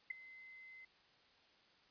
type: tone with ADSR envelope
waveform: sine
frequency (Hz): 2055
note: C7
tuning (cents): -32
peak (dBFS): -35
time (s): 0.1-0.85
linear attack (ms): 8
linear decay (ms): 8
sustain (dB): -19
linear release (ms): 4
effects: white hiss -69 dBFS RMS until 1.9 s + resampled to 11025 Hz